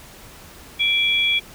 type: tone pair together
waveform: sine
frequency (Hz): 2349 / 3346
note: D7 / G#7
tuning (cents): 0 / +12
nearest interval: tritone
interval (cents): 612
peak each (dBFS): -19 / -19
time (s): 0.79-1.4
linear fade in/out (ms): 20
effects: pink hiss -43 dBFS RMS until 1.54 s